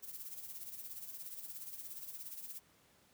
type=noise with tremolo; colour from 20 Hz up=violet; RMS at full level=-45 dBFS; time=0.02-2.6 s; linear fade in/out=20 ms; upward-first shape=sine; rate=17 Hz; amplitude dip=60%; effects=pink hiss -68 dBFS RMS until 3.13 s + high-pass 80 Hz 12 dB/octave